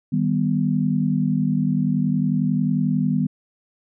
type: chord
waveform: sine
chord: Eb augmented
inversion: none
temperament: equal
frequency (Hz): 155.56 / 196 / 246.9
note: Eb3 / G3 / B3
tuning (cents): 0 / 0 / 0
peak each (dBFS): -22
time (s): 0.12-3.27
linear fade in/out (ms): 10
effects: none